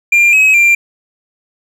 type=tone with pitch steps; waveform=triangle; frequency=2391 / 2552 / 2376 Hz; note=D7 / D#7 / D7; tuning=+30 / +43 / +20 cents; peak=-4 dBFS; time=0.12-0.75 s; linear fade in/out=5 ms; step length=210 ms; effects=none